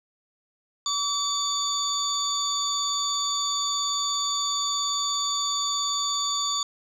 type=tone cluster; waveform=sine; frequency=1143 / 3554 / 4575 / 6880 Hz; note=D6 / A7 / D8 / A8; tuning=-47 / +17 / -46 / -40 cents; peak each=-29 dBFS; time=0.86-6.63 s; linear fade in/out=2 ms; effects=tanh soft clip ceiling -15 dBFS